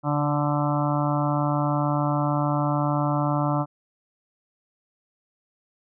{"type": "harmonic tone with a mistuned harmonic", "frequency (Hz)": 146.83, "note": "D3", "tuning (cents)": 0, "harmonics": [1, 2, 4, 5, 6, 7, 8, 9], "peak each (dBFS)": [-24, -27, -30, -31, -32, -32, -33, -34], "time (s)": [0.03, 3.66], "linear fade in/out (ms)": 50, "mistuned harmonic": 1, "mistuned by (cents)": -25, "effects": []}